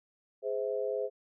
sine chord, Ab augmented, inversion none, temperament just, 415.3 / 519.1 / 648.9 Hz, Ab4 / C5 / E5, 0 / -14 / -27 cents, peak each -34 / -33 / -38 dBFS, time 0.42-1.1 s, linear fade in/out 50 ms, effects none

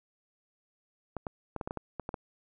clicks, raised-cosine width 1 ms, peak -21 dBFS, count 10, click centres 1.167 / 1.268 / 1.563 / 1.612 / 1.675 / 1.709 / 1.773 / 1.997 / 2.091 / 2.142 s, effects none

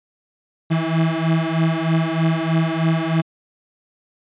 35% pulse beating tone pair, 161 / 164.2 Hz, E3 / E3, -41 / -6 cents, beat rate 3.2 Hz, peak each -18 dBFS, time 0.7-3.22 s, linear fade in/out 20 ms, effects resampled to 8000 Hz

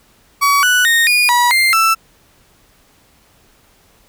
35% pulse tone with pitch steps, 1133 / 1481 / 1850 / 2444 / 968 / 2098 / 1328 Hz, C#6 / F#6 / A#6 / D#7 / B5 / C7 / E6, +37 / +1 / -14 / -32 / -35 / +4 / +12 cents, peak -8 dBFS, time 0.41-1.95 s, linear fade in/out 20 ms, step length 220 ms, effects pink hiss -52 dBFS RMS until 4.08 s

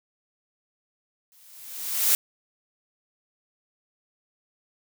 blue noise with exponential growth, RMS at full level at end -18 dBFS, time 1.32-2.15 s, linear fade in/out 1 ms, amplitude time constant 180 ms, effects none

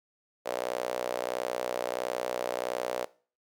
sawtooth tone with high-pass filter, 61.5 Hz, B1, 7 cents flat, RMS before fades -33 dBFS, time 0.45-3.06 s, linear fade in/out 20 ms, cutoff 550 Hz, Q 4, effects noise-tail reverb RT60 0.4 s tail -20 dB re dry

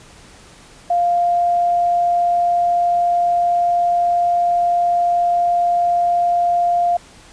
sine tone, 698.5 Hz, F5, in tune, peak -13 dBFS, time 0.9-6.97 s, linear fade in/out 5 ms, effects pink hiss -44 dBFS RMS until 7.32 s + resampled to 22050 Hz

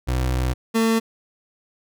30% pulse tone pair in turn, 63.3 / 225.6 Hz, B1 / A3, +43 / +44 cents, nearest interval octave + minor seventh, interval 2201 cents, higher second, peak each -17 / -14 dBFS, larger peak second, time 0.07-0.54 / 0.74-1 s, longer first, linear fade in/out 20 ms, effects none

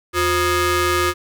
sawtooth ring-modulated tone, 439.4 Hz, A4, 2 cents flat, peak -9 dBFS, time 0.13-1.14 s, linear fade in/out 50 ms, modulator 796 Hz, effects none

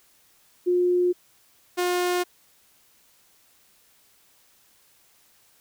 sine / sawtooth tone pair in turn, 357 / 357 Hz, F4 / F4, +38 / +38 cents, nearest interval unison, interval 0 cents, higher neither, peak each -18 dBFS, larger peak neither, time 0.66-1.13 / 1.77-2.24 s, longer neither, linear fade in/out 20 ms, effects white hiss -60 dBFS RMS until 5.6 s

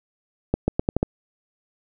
accelerating click train, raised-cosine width 2 ms, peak -6 dBFS, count 6, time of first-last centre 0.54-1.029 s, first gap 140 ms, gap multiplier 0.82, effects none

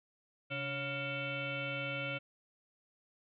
sine tone with frequency modulation, 1396.9 Hz, F6, in tune, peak -35 dBFS, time 0.5-2.19 s, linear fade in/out 20 ms, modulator 421 Hz, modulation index 3.7, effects none

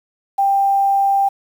sine tone, 790 Hz, G5, 13 cents sharp, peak -12 dBFS, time 0.38-1.29 s, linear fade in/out 10 ms, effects 7-bit

